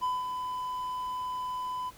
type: tone with ADSR envelope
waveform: triangle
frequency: 1004 Hz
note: B5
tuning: 28 cents sharp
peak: -24 dBFS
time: 0.01-1.91 s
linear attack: 27 ms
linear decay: 200 ms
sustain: -6 dB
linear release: 28 ms
effects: pink hiss -54 dBFS RMS until 1.97 s